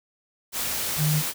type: tone in noise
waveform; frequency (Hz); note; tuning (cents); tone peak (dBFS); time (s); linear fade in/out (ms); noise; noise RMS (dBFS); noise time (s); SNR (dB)
sine; 152.2; D#3; -38; -20; 0.97-1.23; 50; white; -28; 0.52-1.34; +5
effects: none